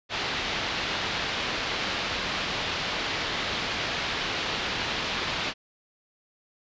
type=low-pass noise; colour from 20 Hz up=white; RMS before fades=-30 dBFS; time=0.09-5.54 s; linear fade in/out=50 ms; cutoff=4100 Hz; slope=24 dB/octave; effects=resampled to 16000 Hz